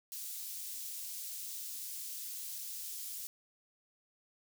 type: high-pass noise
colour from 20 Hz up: white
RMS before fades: -43 dBFS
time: 0.12-3.27 s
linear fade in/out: 0 ms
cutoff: 4900 Hz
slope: 12 dB/octave
effects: none